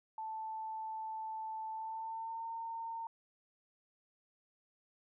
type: tone with pitch glide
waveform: sine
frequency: 880 to 911.6 Hz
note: A5 to A#5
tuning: 0 to -39 cents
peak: -39 dBFS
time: 0.18-3.07 s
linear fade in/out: 2 ms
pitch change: +61 cents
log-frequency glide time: 1.71-2.47 s
effects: none